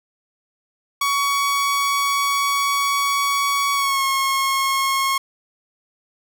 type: tone with pitch glide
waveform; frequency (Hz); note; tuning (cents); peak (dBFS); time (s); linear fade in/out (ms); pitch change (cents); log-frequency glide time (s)
sawtooth; 1124 to 1084.5; C#6 to C#6; +24 to -38; -14; 1.01-5.18; 5; -62; 3.74-4.04
effects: none